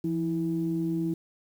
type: tone pair together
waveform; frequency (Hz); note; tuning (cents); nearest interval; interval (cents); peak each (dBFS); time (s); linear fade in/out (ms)
sine; 168.9 / 326.3; E3 / E4; +42 / -18; major seventh; 1140; -29 / -27; 0.04-1.14; 5
effects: tanh soft clip ceiling -18 dBFS + 9-bit